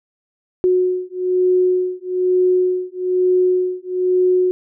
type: beating tone pair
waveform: sine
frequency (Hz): 365.2 / 366.3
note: F#4 / F#4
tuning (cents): -23 / -17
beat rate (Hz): 1.1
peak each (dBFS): -17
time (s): 0.64-4.51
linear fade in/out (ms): 0
effects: none